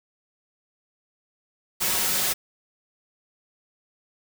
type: noise with comb filter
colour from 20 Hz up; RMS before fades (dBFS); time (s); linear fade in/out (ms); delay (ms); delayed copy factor
white; -24; 1.8-2.34; 20; 5.4; +0.6
effects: none